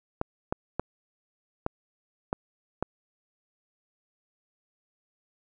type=clicks; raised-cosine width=1 ms; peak=-13 dBFS; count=6; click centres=0.214 / 0.525 / 0.796 / 1.664 / 2.329 / 2.826 s; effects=none